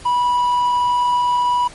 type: tone with quantisation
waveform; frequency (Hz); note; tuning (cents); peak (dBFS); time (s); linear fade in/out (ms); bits
triangle; 979; B5; -15; -12; 0.05-1.68; 10; 7
effects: pink hiss -40 dBFS RMS until 1.74 s + MP3 48 kbps